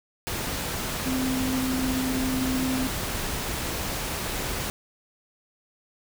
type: tone in noise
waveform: sine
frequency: 259.2 Hz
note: C4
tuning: 16 cents flat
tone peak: -25 dBFS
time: 1.06-2.87 s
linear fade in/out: 0 ms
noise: pink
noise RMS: -30 dBFS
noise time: 0.27-4.7 s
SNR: +2 dB
effects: none